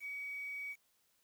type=tone with quantisation; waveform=sine; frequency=2264 Hz; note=C#7; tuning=36 cents sharp; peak=-40 dBFS; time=0-0.76 s; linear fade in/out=50 ms; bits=10; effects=white hiss -75 dBFS RMS until 1.23 s